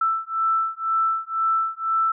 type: beating tone pair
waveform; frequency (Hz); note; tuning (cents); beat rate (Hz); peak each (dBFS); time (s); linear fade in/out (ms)
sine; 1325 / 1327; E6 / E6; +9 / +11; 2; -23; 0.01-2.12; 5
effects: none